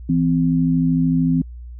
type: tone pair together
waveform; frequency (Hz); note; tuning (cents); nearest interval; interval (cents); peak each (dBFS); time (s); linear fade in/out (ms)
sine; 165.18 / 258.3; E3 / C4; +4 / -22; minor sixth; 774; -17; 0.09-1.42; 5
effects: added 60 Hz sine -32 dBFS peak until 1.79 s